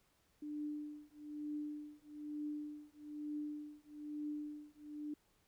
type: tone with tremolo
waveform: sine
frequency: 297.9 Hz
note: D4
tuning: 25 cents sharp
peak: -38 dBFS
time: 0.42-5.14 s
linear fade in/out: 5 ms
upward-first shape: triangle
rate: 1.1 Hz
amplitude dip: 100%
effects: pink hiss -75 dBFS RMS until 5.47 s